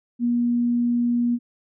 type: tone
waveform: sine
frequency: 239.6 Hz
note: A#3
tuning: 48 cents sharp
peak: -18 dBFS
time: 0.19-1.39 s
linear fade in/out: 50 ms
effects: none